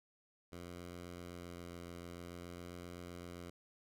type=tone with vibrato; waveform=10% pulse; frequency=87.31 Hz; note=F2; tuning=in tune; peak=-39 dBFS; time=0.52-3.5 s; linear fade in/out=5 ms; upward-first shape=sine; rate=0.53 Hz; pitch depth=11 cents each way; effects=none